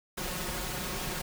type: noise with comb filter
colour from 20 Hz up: pink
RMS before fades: -35 dBFS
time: 0.17-1.22 s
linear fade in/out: 10 ms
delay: 5.5 ms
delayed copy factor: +0.75
effects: none